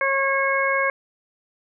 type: harmonic tone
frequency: 545 Hz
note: C#5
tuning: 29 cents flat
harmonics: 1 / 2 / 3 / 4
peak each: -24 / -24 / -24 / -24 dBFS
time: 0.01-0.9 s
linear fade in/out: 2 ms
effects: none